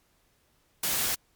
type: noise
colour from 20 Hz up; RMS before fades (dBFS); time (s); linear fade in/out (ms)
white; -28; 0.83-1.15; 5
effects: pink hiss -68 dBFS RMS until 1.35 s + MP3 96 kbps